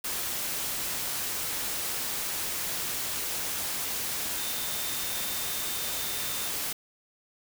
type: tone in noise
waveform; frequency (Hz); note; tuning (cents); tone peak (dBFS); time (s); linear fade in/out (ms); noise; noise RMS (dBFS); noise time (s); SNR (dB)
sine; 3617; A7; +47; -41; 4.38-6.48; 5; white; -32; 0.04-6.73; -12
effects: none